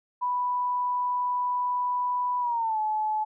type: tone with pitch glide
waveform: sine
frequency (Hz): 987.8 to 859.9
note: B5 to A5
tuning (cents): 0 to -40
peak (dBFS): -24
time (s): 0.21-3.25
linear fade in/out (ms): 20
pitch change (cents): -240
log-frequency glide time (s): 2.4-2.79
effects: none